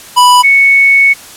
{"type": "tone pair in turn", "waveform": ["square", "sine"], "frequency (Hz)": [987.8, 2215], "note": ["B5", "C#7"], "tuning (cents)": [0, -2], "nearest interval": "octave + major second", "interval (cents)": 1398, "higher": "second", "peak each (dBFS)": -3, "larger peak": "neither", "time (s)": [[0.16, 0.43], [0.43, 1.14]], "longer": "second", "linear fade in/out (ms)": 20, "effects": ["white hiss -32 dBFS RMS until 1.36 s", "low-pass 12000 Hz 12 dB/octave"]}